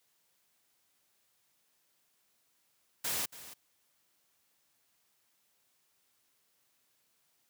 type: noise with echo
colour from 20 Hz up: white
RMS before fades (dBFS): -34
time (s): 3.04-3.26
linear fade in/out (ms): 10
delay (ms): 280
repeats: 1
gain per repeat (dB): -15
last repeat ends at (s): 3.54
effects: white hiss -74 dBFS RMS until 7.49 s + high-pass 80 Hz 12 dB/octave